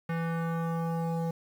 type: tone with low-pass filter sweep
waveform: square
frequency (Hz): 165.9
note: E3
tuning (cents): +11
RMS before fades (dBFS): -31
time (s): 0.09-1.31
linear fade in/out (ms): 5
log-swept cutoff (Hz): 1900 to 710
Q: 1.9
effects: 9-bit